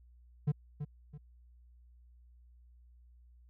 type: tone with echo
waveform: triangle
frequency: 146.83 Hz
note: D3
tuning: in tune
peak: -24 dBFS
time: 0.47-0.52 s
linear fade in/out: 10 ms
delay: 330 ms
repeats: 2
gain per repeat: -9 dB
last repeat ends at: 1.18 s
effects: added 60 Hz sine -57 dBFS peak until 3.49 s